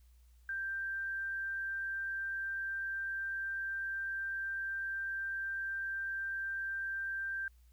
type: tone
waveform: sine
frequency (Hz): 1576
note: G6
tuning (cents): +9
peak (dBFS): -35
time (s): 0.49-7.48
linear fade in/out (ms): 2
effects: added 60 Hz sine -59 dBFS peak until 7.72 s + white hiss -75 dBFS RMS until 7.72 s